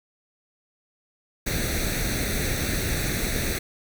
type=noise with comb filter; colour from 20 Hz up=pink; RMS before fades=-26 dBFS; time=1.46-3.59 s; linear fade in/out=10 ms; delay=0.49 ms; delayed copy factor=+0.75; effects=none